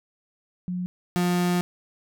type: tone pair in turn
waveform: sine / 35% pulse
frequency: 180 / 177.32 Hz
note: F#3 / F3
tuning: -47 / +27 cents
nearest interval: unison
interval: 26 cents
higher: first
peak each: -26 / -19 dBFS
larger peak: second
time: 0.68-0.86 / 1.16-1.61 s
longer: second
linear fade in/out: 0 ms
effects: none